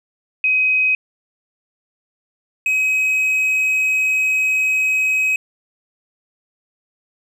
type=tone pair in turn; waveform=sine / triangle; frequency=2525 / 2538 Hz; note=D#7 / D#7; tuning=+25 / +34 cents; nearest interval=unison; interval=9 cents; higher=second; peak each=-13 dBFS; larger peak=neither; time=0.44-0.95 / 2.66-5.36 s; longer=second; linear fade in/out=2 ms; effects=none